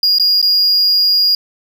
triangle tone with dropouts, 4854 Hz, D#8, 44 cents flat, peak -8 dBFS, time 0.03-1.35 s, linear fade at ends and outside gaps 2 ms, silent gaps 0.185-0.197 / 0.416-0.426 s, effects none

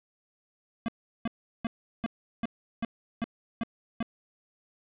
square tone bursts, 229.8 Hz, A#3, 25 cents flat, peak -28 dBFS, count 9, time 0.86-4.027 s, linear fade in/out 0 ms, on 23 ms, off 370 ms, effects resampled to 8000 Hz + 10-bit

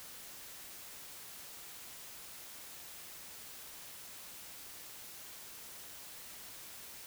silence, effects white hiss -50 dBFS RMS until 7.06 s

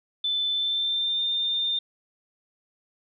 sine tone with pitch glide, 3520 to 3609 Hz, A7 to A7, 0 to +43 cents, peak -23 dBFS, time 0.24-1.79 s, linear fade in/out 5 ms, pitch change +43 cents, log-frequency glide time 0.51-1.23 s, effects none

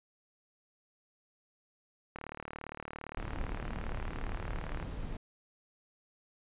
click train, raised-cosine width 0.5 ms, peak -26 dBFS, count 101, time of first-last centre 2.16-4.827 s, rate 37.5 Hz
brown noise, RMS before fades -38 dBFS, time 3.17-5.17 s, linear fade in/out 5 ms
effects resampled to 8000 Hz

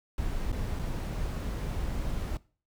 brown noise with dropouts, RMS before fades -32 dBFS, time 0.18-2.37 s, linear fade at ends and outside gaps 1 ms, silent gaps 0.518-0.526 / 0.791-0.794 s, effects noise-tail reverb RT60 0.4 s tail -21 dB re dry

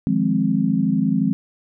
sine chord, F minor seventh, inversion third, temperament equal with one note detuned, 155.56 / 176.34 / 207.7 / 261.6 Hz, Eb3 / F3 / Ab3 / C4, 0 / +17 / 0 / 0 cents, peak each -25 / -22 / -20 / -21 dBFS, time 0.07-1.33 s, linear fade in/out 0 ms, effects none

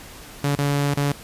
sawtooth tone with dropouts, 142.8 Hz, D3, 48 cents flat, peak -15 dBFS, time 0.44-1.12 s, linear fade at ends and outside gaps 2 ms, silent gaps 0.553-0.588 / 0.941-0.972 s, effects pink hiss -41 dBFS RMS until 1.23 s + resampled to 32000 Hz

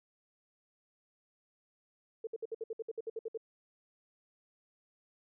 sine tone bursts, 449.1 Hz, A4, 35 cents sharp, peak -35 dBFS, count 13, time 2.24-3.375 s, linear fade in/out 5 ms, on 31 ms, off 61 ms, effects none

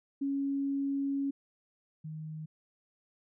sine tone pair in turn, 277.2 / 156.08 Hz, C#4 / D#3, 0 / +6 cents, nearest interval minor seventh, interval 994 cents, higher first, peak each -29 / -38 dBFS, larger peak first, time 0.21-1.31 / 2.04-2.46 s, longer first, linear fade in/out 10 ms, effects none

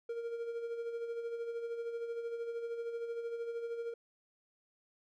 triangle tone with tremolo, 466.2 Hz, A#4, in tune, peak -33 dBFS, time 0.09-3.94 s, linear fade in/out 5 ms, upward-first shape sine, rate 13 Hz, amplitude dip 50%, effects none

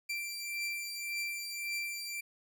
sawtooth beating tone pair, 2351 / 2352.8 Hz, D7 / D7, +1 / +3 cents, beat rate 1.8 Hz, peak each -38 / -34 dBFS, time 0.09-2.21 s, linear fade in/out 10 ms, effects none

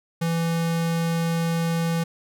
square tone, 166.5 Hz, E3, 18 cents sharp, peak -22 dBFS, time 0.21-2.04 s, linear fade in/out 10 ms, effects none

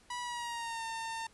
sawtooth tone with pitch glide, 977 to 906.3 Hz, B5 to A#5, -19 to -49 cents, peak -33 dBFS, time 0.1-1.27 s, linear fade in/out 5 ms, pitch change -130 cents, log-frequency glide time 0.2-0.84 s, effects pink hiss -63 dBFS RMS until 1.33 s + resampled to 24000 Hz

